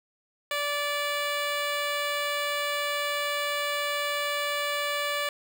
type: tone with notch filter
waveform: 10% pulse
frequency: 581 Hz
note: D5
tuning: 19 cents flat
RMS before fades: -29 dBFS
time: 0.51-5.29 s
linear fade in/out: 2 ms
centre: 11000 Hz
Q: 1.5
effects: none